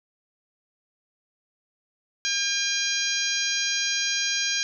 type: harmonic tone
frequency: 806 Hz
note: G5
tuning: 48 cents sharp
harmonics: 2 / 3 / 4 / 5 / 6 / 7 / 8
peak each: -31 / -31 / -31 / -31 / -31 / -31 / -31 dBFS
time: 2.25-4.63 s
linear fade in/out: 0 ms
effects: none